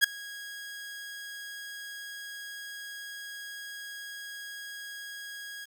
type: tone with ADSR envelope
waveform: sawtooth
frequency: 1647 Hz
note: G#6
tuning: 15 cents flat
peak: -12 dBFS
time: 0.01-5.66 s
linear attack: 31 ms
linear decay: 4 ms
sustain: -24 dB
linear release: 25 ms
effects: 9-bit